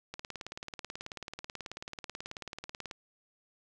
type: click train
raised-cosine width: 0.2 ms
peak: -23 dBFS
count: 52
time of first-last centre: 0.14-2.912 s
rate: 18.4 Hz
effects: none